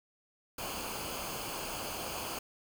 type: noise with comb filter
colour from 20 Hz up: pink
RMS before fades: -39 dBFS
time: 0.58-2.39 s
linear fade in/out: 5 ms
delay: 0.53 ms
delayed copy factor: -0.65
effects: none

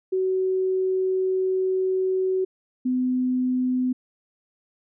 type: tone pair in turn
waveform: sine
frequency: 375.5 / 253.5 Hz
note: F#4 / B3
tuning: +26 / +45 cents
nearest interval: perfect fifth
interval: 681 cents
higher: first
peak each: -20 dBFS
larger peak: neither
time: 0.12-2.45 / 2.85-3.93 s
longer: first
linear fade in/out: 10 ms
effects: none

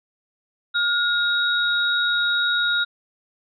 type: tone pair together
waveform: sine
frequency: 1422 / 3788 Hz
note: F6 / A#7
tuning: +31 / +27 cents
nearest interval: octave + perfect fourth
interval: 1696 cents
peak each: -20 / -22 dBFS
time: 0.74-2.85 s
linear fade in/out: 20 ms
effects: none

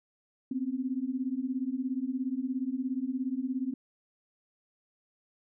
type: beating tone pair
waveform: sine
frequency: 249.9 / 266.9 Hz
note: B3 / C4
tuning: +21 / +35 cents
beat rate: 17 Hz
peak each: -33 / -32 dBFS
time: 0.51-3.74 s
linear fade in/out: 5 ms
effects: none

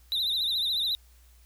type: tone with vibrato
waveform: triangle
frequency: 3801 Hz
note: A#7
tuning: 33 cents sharp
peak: -24 dBFS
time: 0.12-0.95 s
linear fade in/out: 0 ms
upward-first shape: triangle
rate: 14 Hz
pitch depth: 130 cents each way
effects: added 60 Hz sine -54 dBFS peak until 1.45 s + white hiss -63 dBFS RMS until 1.45 s

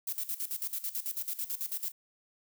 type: noise with tremolo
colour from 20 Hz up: violet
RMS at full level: -34 dBFS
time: 0.07-1.92 s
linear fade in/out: 5 ms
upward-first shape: square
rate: 9.1 Hz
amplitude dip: 80%
effects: none

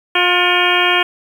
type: harmonic tone with a mistuned harmonic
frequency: 356 Hz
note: F4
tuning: 33 cents sharp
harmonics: 1 / 2 / 3 / 4 / 5 / 6 / 7 / 8 / 9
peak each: -20 / -20 / -20 / -20 / -20 / -20 / -20 / -20 / -20 dBFS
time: 0.15-1.03 s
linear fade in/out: 5 ms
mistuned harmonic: 6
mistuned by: +94 cents
effects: 7-bit

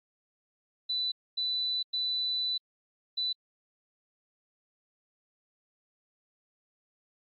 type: tone bursts at uneven times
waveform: sine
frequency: 3985 Hz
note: B7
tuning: 15 cents sharp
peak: -28 dBFS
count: 4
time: 0.89-1.12 / 1.37-1.83 / 1.93-2.58 / 3.17-3.33 s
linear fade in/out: 10 ms
effects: AAC 48 kbps

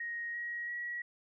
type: tone with pitch steps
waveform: sine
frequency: 1875 / 1896.8 / 1918.8 Hz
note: A#6 / A#6 / A#6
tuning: +10 / +30 / +50 cents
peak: -36 dBFS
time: 0-1.02 s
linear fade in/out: 5 ms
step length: 340 ms
effects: none

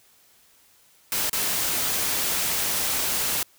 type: noise with dropouts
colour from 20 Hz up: white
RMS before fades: -25 dBFS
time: 1.12-3.43 s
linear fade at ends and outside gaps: 1 ms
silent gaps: 1.296-1.33 s
effects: white hiss -58 dBFS RMS until 3.58 s

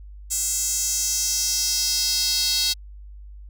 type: tone with high-pass filter sweep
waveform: square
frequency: 294.9 Hz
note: D4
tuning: 7 cents sharp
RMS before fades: -23 dBFS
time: 0.3-2.74 s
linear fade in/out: 20 ms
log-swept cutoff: 7400 to 4300 Hz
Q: 3.7
effects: added 50 Hz sine -38 dBFS peak until 3.49 s

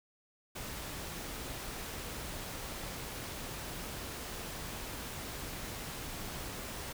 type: noise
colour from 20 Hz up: pink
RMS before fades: -42 dBFS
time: 0.55-6.93 s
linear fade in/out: 10 ms
effects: none

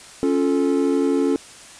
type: chord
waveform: triangle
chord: Db augmented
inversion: none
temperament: equal with one note detuned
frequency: 277.2 / 349.2 / 437.7 Hz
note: Db4 / F4 / A4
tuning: 0 / 0 / -9 cents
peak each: -17 / -21 / -20 dBFS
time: 0.23-1.36 s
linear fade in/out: 0 ms
effects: white hiss -42 dBFS RMS until 1.79 s + resampled to 22050 Hz

